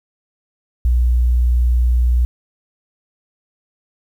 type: tone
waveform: sine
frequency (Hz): 60.7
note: B1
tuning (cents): -29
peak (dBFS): -11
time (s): 0.85-2.25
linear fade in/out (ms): 0
effects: 8-bit